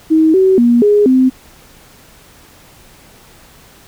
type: tone with pitch steps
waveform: sine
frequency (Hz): 317.2 / 379 / 238.4 / 414.1 / 258.7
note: D#4 / F#4 / A#3 / G#4 / C4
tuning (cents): +33 / +42 / +39 / -5 / -19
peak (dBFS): -6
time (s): 0.1-1.3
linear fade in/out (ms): 20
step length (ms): 240
effects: pink hiss -43 dBFS RMS until 3.87 s